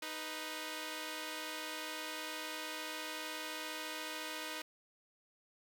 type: tone pair together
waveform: 5% pulse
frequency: 311.1 / 493.8 Hz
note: D#4 / B4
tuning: 0 / 0 cents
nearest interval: minor sixth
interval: 800 cents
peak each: -31 / -33 dBFS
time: 0.02-4.62 s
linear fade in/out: 5 ms
effects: none